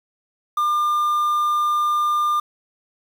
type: tone with quantisation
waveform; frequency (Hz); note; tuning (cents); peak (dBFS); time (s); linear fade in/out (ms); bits
triangle; 1200; D6; +37; -15; 0.57-2.4; 5; 7
effects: none